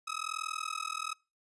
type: tone with amplitude modulation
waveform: sawtooth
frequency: 1275 Hz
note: D#6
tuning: 42 cents sharp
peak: -27 dBFS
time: 0.07-1.14 s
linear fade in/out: 10 ms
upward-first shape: sine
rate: 41.1 Hz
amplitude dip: 100%
effects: noise-tail reverb RT60 0.3 s tail -26 dB re dry + resampled to 24000 Hz